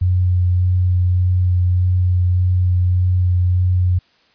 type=tone with vibrato; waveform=sine; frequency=90.4 Hz; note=F#2; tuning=40 cents flat; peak=-12 dBFS; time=0.01-3.99 s; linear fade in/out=10 ms; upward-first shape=sine; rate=1.7 Hz; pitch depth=12 cents each way; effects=white hiss -56 dBFS RMS until 4.34 s + resampled to 11025 Hz